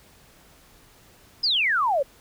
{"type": "exponential sweep", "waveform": "sine", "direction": "down", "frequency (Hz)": [5210, 517], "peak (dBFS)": -19, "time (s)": [1.43, 2.03], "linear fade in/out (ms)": 10, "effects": ["pink hiss -54 dBFS RMS until 2.2 s"]}